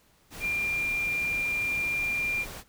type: tone in noise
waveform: sine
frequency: 2390 Hz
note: D7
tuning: 30 cents sharp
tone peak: -26 dBFS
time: 0.4-2.46 s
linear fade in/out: 50 ms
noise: pink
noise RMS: -41 dBFS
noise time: 0.3-2.64 s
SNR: +12 dB
effects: pink hiss -63 dBFS RMS until 2.68 s